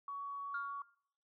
sine tone, 1124 Hz, C#6, 24 cents sharp, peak -40 dBFS, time 0.08-0.82 s, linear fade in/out 2 ms
sine tone with exponential decay, 1403 Hz, F6, 8 cents sharp, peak -35 dBFS, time 0.54-0.95 s, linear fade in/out 5 ms, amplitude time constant 89 ms
effects noise-tail reverb RT60 0.6 s tail -20 dB re dry + tanh soft clip ceiling -29 dBFS

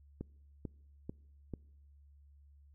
click train, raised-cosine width 3 ms, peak -27 dBFS, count 4, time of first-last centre 0.21-1.537 s, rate 2.26 Hz, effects noise-tail reverb RT60 0.9 s tail -26 dB re dry + added 71 Hz sine -58 dBFS peak until 2.74 s

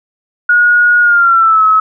sine tone with pitch glide, 1445 to 1287.3 Hz, F#6 to E6, -41 to -41 cents, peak -5 dBFS, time 0.49-1.8 s, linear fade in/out 5 ms, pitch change -200 cents, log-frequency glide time 1.01-1.64 s, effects none

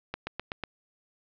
accelerating click train, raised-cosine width 0.3 ms, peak -16 dBFS, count 5, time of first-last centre 0.14-0.637 s, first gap 130 ms, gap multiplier 0.97, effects low-pass 4000 Hz 12 dB/octave

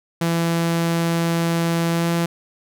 sawtooth tone with pitch glide, 167.6 to 169.25 Hz, E3 to E3, +29 to +46 cents, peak -14 dBFS, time 0.21-2.26 s, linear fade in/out 5 ms, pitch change +17 cents, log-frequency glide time 1.9-2.1 s, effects none

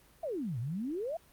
sine exponential two-way sweep, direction down then up, 698.5 to 110 to 698.5 Hz, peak -33 dBFS, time 0.23-1.17 s, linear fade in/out 5 ms, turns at 0.59 s, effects pink hiss -62 dBFS RMS until 1.32 s + Opus 32 kbps

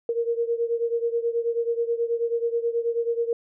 sine beating tone pair, 464 / 473.3 Hz, A#4 / A#4, -8 / +26 cents, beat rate 9.3 Hz, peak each -24 / -27 dBFS, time 0.09-3.33 s, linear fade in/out 2 ms, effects none

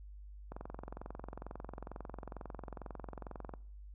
click train, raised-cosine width 1 ms, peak -30 dBFS, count 68, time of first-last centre 0.52-3.538 s, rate 22.2 Hz, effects noise-tail reverb RT60 0.6 s tail -23 dB re dry + added 50 Hz sine -48 dBFS peak until 3.94 s

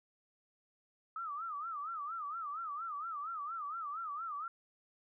sine tone with vibrato, 1250 Hz, D#6, 8 cents sharp, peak -38 dBFS, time 1.16-4.48 s, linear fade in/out 2 ms, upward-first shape sine, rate 4.3 Hz, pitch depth 160 cents each way, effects none

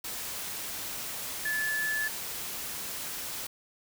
sine tone in noise, 1730 Hz, A6, 30 cents flat, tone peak -28 dBFS, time 1.45-2.08 s, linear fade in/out 5 ms, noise white, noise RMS -37 dBFS, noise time 0.04-3.47 s, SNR +6 dB, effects none

